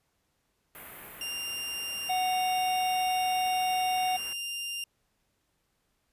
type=band-stop noise; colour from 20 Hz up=white; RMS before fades=-43 dBFS; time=0.75-4.33 s; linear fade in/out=0 ms; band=2500 to 12000 Hz; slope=24 dB/octave
type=tone; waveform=sawtooth; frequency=2794 Hz; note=F7; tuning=in tune; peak=-30 dBFS; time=1.21-4.84 s; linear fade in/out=2 ms
type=harmonic tone; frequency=740 Hz; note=F#5; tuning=in tune; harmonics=1 / 3 / 5; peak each=-26 / -41 / -43 dBFS; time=2.09-4.17 s; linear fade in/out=10 ms
effects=pink hiss -75 dBFS RMS until 6.12 s + resampled to 32000 Hz